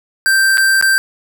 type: tone with dropouts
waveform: square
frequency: 1568 Hz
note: G6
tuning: in tune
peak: -10 dBFS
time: 0.26-0.98 s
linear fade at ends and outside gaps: 0 ms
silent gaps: 0.573-0.58 / 0.812-0.825 s
effects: none